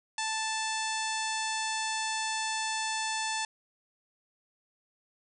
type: harmonic tone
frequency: 880 Hz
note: A5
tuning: in tune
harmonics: 1 / 2 / 3 / 4 / 5 / 6 / 7 / 8 / 9 / 10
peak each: -34 / -37 / -39 / -40 / -41 / -42 / -42 / -43 / -44 / -44 dBFS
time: 0.18-3.45 s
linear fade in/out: 2 ms
effects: none